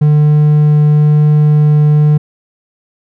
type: tone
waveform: triangle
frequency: 149.9 Hz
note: D3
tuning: 36 cents sharp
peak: -3 dBFS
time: 0.01-2.18 s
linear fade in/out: 10 ms
effects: none